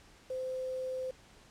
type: tone with quantisation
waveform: sine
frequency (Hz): 516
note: C5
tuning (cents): -24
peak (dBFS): -34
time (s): 0.3-1.11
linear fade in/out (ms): 5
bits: 9
effects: pink hiss -59 dBFS RMS until 1.5 s + low-pass 8000 Hz 12 dB/octave